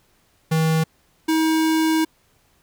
square tone pair in turn, 160 / 318.7 Hz, D#3 / D#4, +49 / +42 cents, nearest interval octave, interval 1193 cents, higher second, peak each -17 / -17 dBFS, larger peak neither, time 0.51-0.84 / 1.28-2.05 s, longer second, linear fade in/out 10 ms, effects pink hiss -61 dBFS RMS until 2.62 s

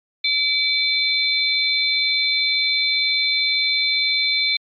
sine tone cluster, 2296 / 3566 / 4089 Hz, D7 / A7 / C8, -40 / +22 / -41 cents, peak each -21 dBFS, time 0.24-4.57 s, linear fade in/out 5 ms, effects MP3 64 kbps

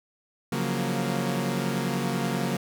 sawtooth chord, Gb major seventh, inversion second, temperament equal, 138.59 / 174.61 / 185 / 233.1 Hz, Db3 / F3 / Gb3 / Bb3, 0 / 0 / 0 / 0 cents, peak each -27 / -29 / -27 / -26 dBFS, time 0.52-2.57 s, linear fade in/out 5 ms, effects none

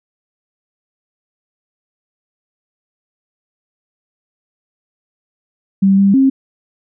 sine tone with pitch steps, 194.5 / 197.5 / 268.1 Hz, G3 / G3 / C4, -13 / +13 / +42 cents, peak -7 dBFS, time 5.82-6.3 s, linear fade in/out 10 ms, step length 160 ms, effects none

